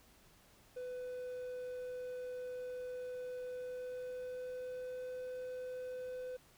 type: tone with pitch glide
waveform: triangle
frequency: 500 to 505.2 Hz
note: B4 to B4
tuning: +21 to +39 cents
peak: -39 dBFS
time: 0.76-6.37 s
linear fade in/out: 10 ms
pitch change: +18 cents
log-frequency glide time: 3.44-5.12 s
effects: pink hiss -65 dBFS RMS until 6.57 s